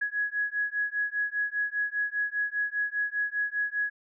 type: beating tone pair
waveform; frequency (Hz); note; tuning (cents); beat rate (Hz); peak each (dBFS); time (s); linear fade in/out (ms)
sine; 1671 / 1676; G#6 / G#6; +10 / +15; 5; -30; 0.01-3.9; 10
effects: none